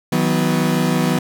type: chord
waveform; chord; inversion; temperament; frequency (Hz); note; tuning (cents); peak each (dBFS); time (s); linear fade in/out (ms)
35% pulse; B major; first; equal with one note detuned; 158.92 / 185 / 246.9; D#3 / F#3 / B3; +37 / 0 / 0; -18; 0.12-1.19; 5
effects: none